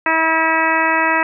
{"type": "harmonic tone", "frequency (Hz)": 322.7, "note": "E4", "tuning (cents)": -37, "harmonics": [1, 2, 3, 4, 5, 6, 7, 8], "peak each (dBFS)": [-24, -23, -18, -22, -21, -19, -27, -23], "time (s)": [0.06, 1.23], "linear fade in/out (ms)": 2, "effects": []}